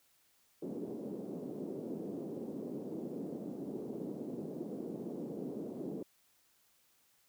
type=band-pass noise; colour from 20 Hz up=white; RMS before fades=-42 dBFS; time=0.62-6.03 s; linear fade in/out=5 ms; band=180 to 410 Hz; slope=24 dB/octave; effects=white hiss -71 dBFS RMS until 7.28 s